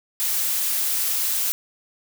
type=noise; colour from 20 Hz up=blue; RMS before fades=-23 dBFS; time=0.2-1.52 s; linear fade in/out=0 ms; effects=none